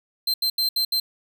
45% pulse tone bursts at uneven times, 4124 Hz, C8, 26 cents flat, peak -19 dBFS, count 5, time 0.27-0.34 / 0.42-0.5 / 0.58-0.69 / 0.76-0.85 / 0.92-1 s, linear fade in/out 5 ms, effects none

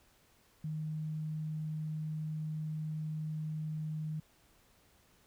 sine tone, 155.2 Hz, D#3, 4 cents flat, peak -35 dBFS, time 0.64-4.2 s, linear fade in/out 5 ms, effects pink hiss -67 dBFS RMS until 5.26 s

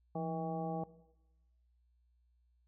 harmonic tone with a mistuned harmonic, 160.8 Hz, E3, 43 cents flat, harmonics 1 / 2 / 3 / 4 / 5 / 7, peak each -39 / -45 / -43 / -44 / -42 / -54 dBFS, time 0.15-0.84 s, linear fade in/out 5 ms, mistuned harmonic 1, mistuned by +89 cents, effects noise-tail reverb RT60 1.0 s tail -18 dB re dry + added 60 Hz sine -69 dBFS peak until 2.67 s

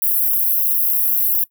white high-pass noise, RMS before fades -17 dBFS, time 0.02-1.44 s, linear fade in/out 2 ms, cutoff 11000 Hz, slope 96 dB/octave, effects noise-tail reverb RT60 0.1 s tail -21 dB re dry

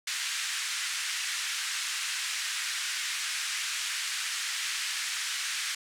pink band-pass noise, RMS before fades -33 dBFS, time 0.07-5.75 s, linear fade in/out 5 ms, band 1600 to 9100 Hz, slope 24 dB/octave, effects none

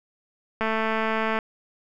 click train, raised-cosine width 0.5 ms, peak -11 dBFS, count 173, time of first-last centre 0.61-1.388 s, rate 221 Hz, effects none

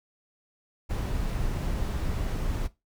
brown noise, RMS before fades -29 dBFS, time 0.89-2.68 s, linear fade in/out 20 ms, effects noise-tail reverb RT60 0.2 s tail -17 dB re dry

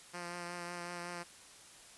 5% pulse tone with vibrato, 174.61 Hz, F3, in tune, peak -30 dBFS, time 0.13-1.24 s, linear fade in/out 20 ms, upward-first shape triangle, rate 5.4 Hz, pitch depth 21 cents each way, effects white hiss -56 dBFS RMS until 1.97 s + resampled to 24000 Hz

